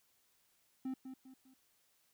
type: tone with echo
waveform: triangle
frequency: 261.6 Hz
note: C4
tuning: in tune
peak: -35 dBFS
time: 0.85-0.94 s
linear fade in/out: 5 ms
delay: 200 ms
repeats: 3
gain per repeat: -8 dB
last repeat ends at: 1.54 s
effects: white hiss -74 dBFS RMS until 2.13 s